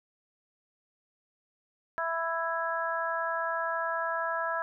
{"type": "harmonic tone", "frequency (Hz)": 330.8, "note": "E4", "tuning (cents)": 6, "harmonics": [2, 3, 4, 5], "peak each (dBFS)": [-34, -34, -34, -34], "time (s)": [1.98, 4.62], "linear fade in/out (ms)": 0, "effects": []}